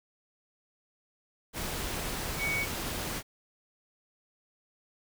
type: tone in noise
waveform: sine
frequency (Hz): 2240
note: C#7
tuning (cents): +18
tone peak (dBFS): -29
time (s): 2.38-2.67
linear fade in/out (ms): 50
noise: pink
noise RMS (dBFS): -35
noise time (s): 1.53-3.23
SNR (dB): +3
effects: none